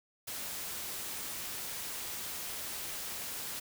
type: noise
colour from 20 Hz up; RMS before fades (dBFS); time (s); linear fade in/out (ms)
white; -40; 0.27-3.6; 10
effects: none